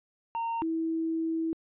triangle / sine tone pair in turn, 920 / 325.3 Hz, A#5 / E4, -23 / -23 cents, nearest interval octave + tritone, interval 1800 cents, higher first, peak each -27 dBFS, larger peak neither, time 0.35-0.62 / 0.62-1.53 s, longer second, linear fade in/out 0 ms, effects resampled to 8000 Hz

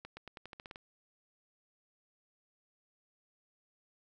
accelerating click train, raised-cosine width 0.3 ms, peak -30 dBFS, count 10, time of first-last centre 0.05-0.759 s, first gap 120 ms, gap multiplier 0.89, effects none

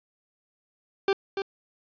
40% pulse tone with echo, 392 Hz, G4, in tune, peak -19 dBFS, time 1.08-1.13 s, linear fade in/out 2 ms, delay 290 ms, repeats 1, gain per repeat -7 dB, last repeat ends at 1.42 s, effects resampled to 11025 Hz + 8-bit

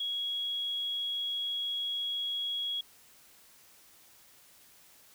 sine tone, 3322 Hz, G#7, in tune, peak -31 dBFS, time 0-2.81 s, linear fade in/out 5 ms, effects white hiss -59 dBFS RMS until 5.14 s

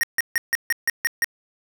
square tone bursts, 1864.7 Hz, A#6, in tune, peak -18 dBFS, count 8, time 0.01-1.244 s, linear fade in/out 0 ms, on 23 ms, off 150 ms, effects none

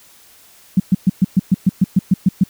sine tone bursts, 187.9 Hz, F#3, 27 cents sharp, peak -7 dBFS, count 12, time 0.77-2.438 s, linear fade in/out 5 ms, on 29 ms, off 120 ms, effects white hiss -47 dBFS RMS until 2.49 s

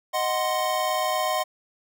square chord, C diminished, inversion first, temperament equal, 622.3 / 740 / 1046.5 Hz, Eb5 / Gb5 / C6, 0 / 0 / 0 cents, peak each -28 dBFS, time 0.13-1.44 s, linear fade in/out 20 ms, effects none

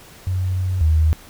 sine tone pair in turn, 92.5 / 78.71 Hz, F#2 / D#2, 0 / +21 cents, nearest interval minor third, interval 279 cents, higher first, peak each -18 / -12 dBFS, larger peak second, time 0.27-0.81 / 0.81-1.13 s, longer first, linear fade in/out 0 ms, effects pink hiss -44 dBFS RMS until 1.29 s

